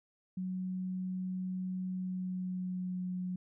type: tone with pitch glide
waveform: sine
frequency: 185 to 182.24 Hz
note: F#3 to F#3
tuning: 0 to -26 cents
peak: -34 dBFS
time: 0.37-3.36 s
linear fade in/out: 5 ms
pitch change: -26 cents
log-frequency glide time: 1.88-3.05 s
effects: none